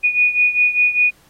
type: beating tone pair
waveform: sine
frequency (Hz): 2463 / 2468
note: D#7 / D#7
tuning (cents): -18 / -15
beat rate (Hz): 5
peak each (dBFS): -14 / -18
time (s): 0.03-1.11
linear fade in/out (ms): 20
effects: pink hiss -54 dBFS RMS until 1.29 s + AAC 48 kbps